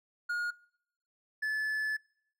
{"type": "tone pair in turn", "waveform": "triangle", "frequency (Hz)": [1433, 1731], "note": ["F6", "A6"], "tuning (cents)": [44, -29], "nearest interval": "minor third", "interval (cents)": 327, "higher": "second", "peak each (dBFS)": -28, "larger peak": "neither", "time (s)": [[0.29, 0.51], [1.42, 1.97]], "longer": "second", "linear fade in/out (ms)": 10, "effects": ["noise-tail reverb RT60 0.7 s tail -24 dB re dry"]}